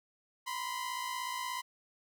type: tone pair together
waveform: sawtooth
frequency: 973.3 / 1030 Hz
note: B5 / C6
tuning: -26 / -28 cents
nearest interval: minor second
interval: 98 cents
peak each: -36 / -34 dBFS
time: 0.46-1.62 s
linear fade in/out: 20 ms
effects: none